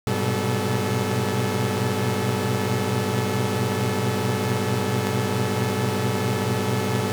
sawtooth tone cluster, 101.5 / 120.4 / 124.9 / 191.9 / 433.1 Hz, G#2 / B2 / B2 / G3 / A4, -39 / -44 / +20 / -37 / -27 cents, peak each -24 dBFS, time 0.07-7.12 s, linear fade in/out 0 ms, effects none

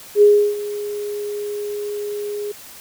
sine tone with ADSR envelope, 413.6 Hz, G#4, 7 cents flat, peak -6 dBFS, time 0.15-2.52 s, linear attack 68 ms, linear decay 330 ms, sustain -17 dB, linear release 7 ms, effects white hiss -40 dBFS RMS until 2.8 s

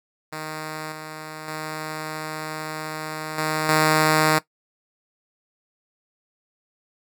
5% pulse tone with level steps, 155.7 Hz, D#3, 2 cents sharp, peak -19 / -23 / -18 / -11 / -5 dBFS, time 0.32-4.39 s, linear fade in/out 10 ms, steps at 0.92 / 1.48 / 3.38 / 3.69 s, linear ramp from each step 2 ms, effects noise-tail reverb RT60 0.1 s tail -17 dB re dry

